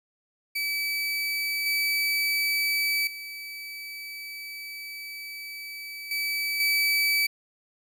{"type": "tone with level steps", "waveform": "30% pulse", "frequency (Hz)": 2300, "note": "D7", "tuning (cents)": -37, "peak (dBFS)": [-24, -21, -34, -24, -19], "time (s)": [0.55, 7.27], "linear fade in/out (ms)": 10, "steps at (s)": [1.66, 3.07, 6.11, 6.6], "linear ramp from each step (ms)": 2, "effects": []}